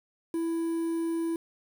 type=tone with quantisation; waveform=triangle; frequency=331.3 Hz; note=E4; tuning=9 cents sharp; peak=-25 dBFS; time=0.34-1.36 s; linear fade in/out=2 ms; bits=8; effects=none